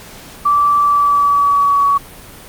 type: tone with pitch glide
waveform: sine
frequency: 1162 to 1127.6 Hz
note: D6 to C#6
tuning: -19 to +29 cents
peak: -9 dBFS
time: 0.45-1.98 s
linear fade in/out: 10 ms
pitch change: -52 cents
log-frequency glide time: 0.81-1.85 s
effects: pink hiss -36 dBFS RMS until 2.48 s + Opus 48 kbps